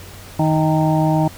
harmonic tone with a mistuned harmonic, 156.9 Hz, D#3, 15 cents sharp, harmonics 1 / 2 / 4 / 5 / 6, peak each -16 / -19 / -22 / -23 / -24 dBFS, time 0.39-1.28 s, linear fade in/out 5 ms, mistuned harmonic 6, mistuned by -37 cents, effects added 93 Hz sine -39 dBFS peak until 1.37 s + pink hiss -39 dBFS RMS until 1.37 s

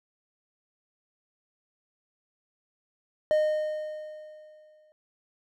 triangle tone with exponential decay, 614 Hz, D#5, 23 cents flat, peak -17 dBFS, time 3.31-4.92 s, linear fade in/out 0 ms, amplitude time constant 350 ms, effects none

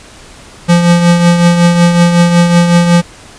square tone with tremolo, 172.9 Hz, F3, 17 cents flat, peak -3 dBFS, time 0.68-3.02 s, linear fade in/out 20 ms, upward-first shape triangle, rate 5.4 Hz, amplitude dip 55%, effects pink hiss -35 dBFS RMS until 3.38 s + resampled to 22050 Hz

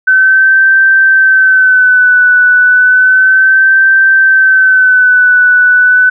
sine tone with vibrato, 1522 Hz, F#6, 48 cents sharp, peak -3 dBFS, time 0.07-6.1 s, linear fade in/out 10 ms, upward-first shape sine, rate 0.32 Hz, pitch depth 42 cents each way, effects none

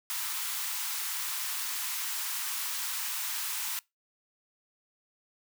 white high-pass noise, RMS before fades -34 dBFS, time 0.1-3.79 s, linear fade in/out 0 ms, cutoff 860 Hz, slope 48 dB/octave, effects noise-tail reverb RT60 0.2 s tail -23 dB re dry

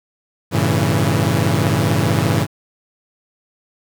sawtooth chord, G diminished seventh, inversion none, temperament equal with one note detuned, 98 / 113.55 / 138.59 / 164.81 Hz, G2 / Bb2 / Db3 / Fb3, 0 / -45 / 0 / 0 cents, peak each -16 dBFS, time 0.51-2.47 s, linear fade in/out 50 ms, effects 7-bit

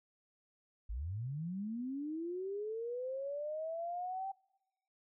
sine linear sweep, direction up, 46.25 to 784 Hz, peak -37 dBFS, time 0.89-4.32 s, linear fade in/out 10 ms, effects noise-tail reverb RT60 1.0 s tail -26 dB re dry

